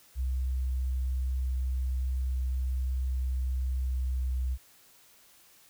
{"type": "tone with pitch glide", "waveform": "sine", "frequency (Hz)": [64.2, 63.76], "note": ["C2", "C2"], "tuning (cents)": [-32, -44], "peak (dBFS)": -27, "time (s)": [0.15, 4.58], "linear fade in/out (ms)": 50, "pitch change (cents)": -12, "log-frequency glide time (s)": [3.74, 4.45], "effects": ["white hiss -59 dBFS RMS until 5.69 s"]}